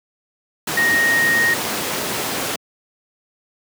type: tone in noise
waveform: sine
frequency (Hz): 1864.7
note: A#6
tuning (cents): 0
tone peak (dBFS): -14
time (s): 0.77-1.54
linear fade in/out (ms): 5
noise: pink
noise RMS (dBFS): -22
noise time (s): 0.67-2.56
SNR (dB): +5
effects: high-pass 200 Hz 12 dB/octave